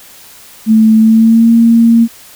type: tone with pitch glide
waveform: sine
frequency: 220 to 230.7 Hz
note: A3 to A#3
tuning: 0 to -18 cents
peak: -3 dBFS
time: 0.66-2.08 s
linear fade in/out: 50 ms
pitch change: +82 cents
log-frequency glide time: 0.98-1.52 s
effects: white hiss -37 dBFS RMS until 2.35 s